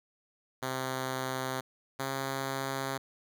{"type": "tone pair in turn", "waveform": "5% pulse", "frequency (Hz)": [130.81, 135.03], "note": ["C3", "C#3"], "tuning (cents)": [0, -45], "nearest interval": "minor second", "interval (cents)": 55, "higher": "second", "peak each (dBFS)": -21, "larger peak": "neither", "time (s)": [[0.62, 1.61], [1.99, 2.98]], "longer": "neither", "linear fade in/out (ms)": 10, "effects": []}